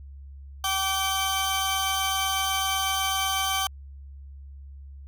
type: tone cluster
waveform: sawtooth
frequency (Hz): 770 / 1158 / 3108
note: G5 / D6 / G7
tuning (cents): -31 / -25 / -16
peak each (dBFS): -25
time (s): 0.64-3.67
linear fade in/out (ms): 2
effects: added 69 Hz sine -40 dBFS peak until 5.07 s